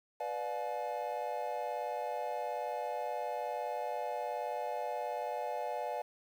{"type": "chord", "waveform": "triangle", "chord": "B diminished seventh", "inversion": "none", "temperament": "just", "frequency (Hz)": [493.9, 592.7, 711.2, 853.4], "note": ["B4", "D5", "F5", "Ab5"], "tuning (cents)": [0, 16, 31, 47], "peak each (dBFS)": [-40, -38, -38, -38], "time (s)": [0.2, 6.02], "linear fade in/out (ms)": 5, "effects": ["10-bit"]}